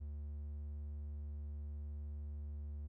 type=tone; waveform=triangle; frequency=73.4 Hz; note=D2; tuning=in tune; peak=-40 dBFS; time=0-2.88 s; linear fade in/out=20 ms; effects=none